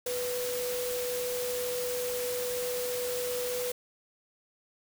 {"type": "tone in noise", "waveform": "sine", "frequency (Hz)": 493.9, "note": "B4", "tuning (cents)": 0, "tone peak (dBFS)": -31, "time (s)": [0.06, 3.72], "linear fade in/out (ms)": 5, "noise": "white", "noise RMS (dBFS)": -37, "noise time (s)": [0.06, 3.72], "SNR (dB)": 3, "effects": []}